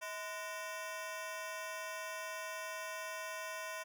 20% pulse ring-modulated tone, 830.6 Hz, G#5, in tune, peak -33 dBFS, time 0.01-3.84 s, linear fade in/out 20 ms, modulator 192 Hz, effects none

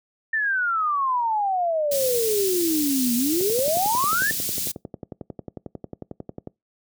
sine exponential two-way sweep, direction down then up, 1809 to 233.1 to 1809 Hz, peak -20 dBFS, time 0.33-4.31 s, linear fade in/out 5 ms, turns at 3.15 s
white band-stop noise, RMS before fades -27 dBFS, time 1.91-4.72 s, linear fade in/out 10 ms, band 240 to 4100 Hz, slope 12 dB/octave
click train, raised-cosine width 2 ms, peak -19 dBFS, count 35, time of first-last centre 3.41-6.473 s, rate 11.1 Hz
effects noise-tail reverb RT60 0.2 s tail -24 dB re dry + high-pass 100 Hz 12 dB/octave

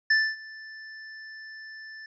square tone with ADSR envelope, 1760 Hz, A6, in tune, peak -18 dBFS, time 0.1-2.06 s, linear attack 7 ms, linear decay 250 ms, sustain -23 dB, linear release 3 ms, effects resampled to 16000 Hz

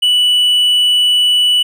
triangle tone, 2960 Hz, F#7, in tune, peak -7 dBFS, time 0.02-1.63 s, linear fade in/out 10 ms, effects none

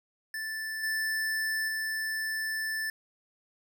square tone with level steps, 1760 Hz, A6, in tune, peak -34 / -29 / -31 dBFS, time 0.34-2.9 s, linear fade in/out 2 ms, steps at 0.83 / 1.68 s, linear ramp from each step 5 ms, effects none

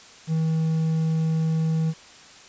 triangle tone with quantisation, 160.3 Hz, E3, 48 cents flat, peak -18 dBFS, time 0.27-1.94 s, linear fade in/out 50 ms, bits 8, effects white hiss -47 dBFS RMS until 2.48 s + resampled to 16000 Hz

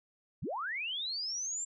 sine linear sweep, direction up, 67.7 to 7459 Hz, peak -34 dBFS, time 0.42-1.65 s, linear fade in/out 10 ms, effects none

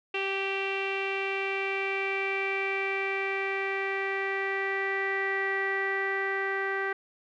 sawtooth tone with low-pass filter sweep, 390 Hz, G4, 9 cents flat, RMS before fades -30 dBFS, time 0.14-6.93 s, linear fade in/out 5 ms, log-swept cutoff 2700 to 1800 Hz, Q 7.8, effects none

